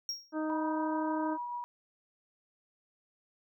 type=tone with exponential decay; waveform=triangle; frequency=5588 Hz; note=F8; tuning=in tune; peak=-29 dBFS; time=0.09-0.33 s; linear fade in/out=1 ms; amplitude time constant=51 ms
type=harmonic tone; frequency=311.1 Hz; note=D#4; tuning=in tune; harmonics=1 / 2 / 3 / 4 / 5; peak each=-32 / -38 / -42 / -44 / -46 dBFS; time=0.32-1.38 s; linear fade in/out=50 ms
type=tone with tremolo; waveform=sine; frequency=966 Hz; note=B5; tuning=39 cents flat; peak=-34 dBFS; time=0.5-1.64 s; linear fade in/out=0 ms; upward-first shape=triangle; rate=6.9 Hz; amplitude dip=30%
effects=none